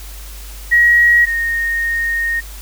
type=tone pair in turn; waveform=sine; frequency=1902 / 1852.1 Hz; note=A#6 / A#6; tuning=+34 / -12 cents; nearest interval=unison; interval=46 cents; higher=first; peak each=-7 / -15 dBFS; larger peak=first; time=0.71-1.26 / 1.26-2.41 s; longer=second; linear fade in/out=20 ms; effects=added 50 Hz sine -30 dBFS peak until 2.61 s + white hiss -37 dBFS RMS until 2.61 s